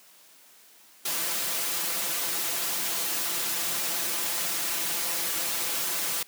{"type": "noise with comb filter", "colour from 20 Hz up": "white", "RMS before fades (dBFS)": -29, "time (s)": [1.05, 6.23], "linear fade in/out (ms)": 5, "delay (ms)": 5.9, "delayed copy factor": 1, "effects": ["white hiss -55 dBFS RMS until 6.27 s", "high-pass 200 Hz 12 dB/octave"]}